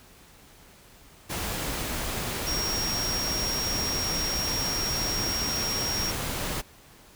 sine tone in noise, 5588 Hz, F8, in tune, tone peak -28 dBFS, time 2.46-6.12 s, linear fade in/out 20 ms, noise pink, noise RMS -31 dBFS, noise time 1.29-6.62 s, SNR 0 dB, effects pink hiss -53 dBFS RMS until 7.15 s

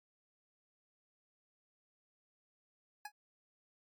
25% pulse tone with exponential decay, 834 Hz, G#5, 7 cents sharp, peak -36 dBFS, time 3.05-3.12 s, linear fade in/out 5 ms, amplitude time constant 15 ms, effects MP3 96 kbps

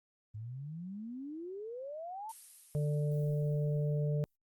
sine exponential sweep, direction up, 102.7 to 913 Hz, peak -40 dBFS, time 0.34-2.32 s, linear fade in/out 10 ms
violet noise with exponential decay, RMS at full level -45 dBFS, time 2.29-4.36 s, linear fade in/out 5 ms, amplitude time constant 450 ms
harmonic tone, 147.9 Hz, D3, 13 cents sharp, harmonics 1 / 3 / 4, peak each -30 / -40 / -42 dBFS, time 2.75-4.24 s, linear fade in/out 0 ms
effects Opus 32 kbps

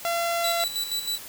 sawtooth tone, 682 Hz, F5, 41 cents flat, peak -20 dBFS, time 0.05-0.64 s, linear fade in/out 0 ms
sawtooth tone with tremolo, 3951 Hz, B7, in tune, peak -22 dBFS, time 0.44-1.18 s, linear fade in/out 2 ms, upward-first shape square, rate 6.3 Hz, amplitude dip 60%
effects white hiss -41 dBFS RMS until 1.28 s

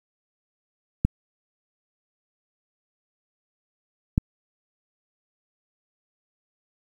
clicks, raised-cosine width 5 ms, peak -6 dBFS, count 2, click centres 1.05 / 4.179 s, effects 8-bit

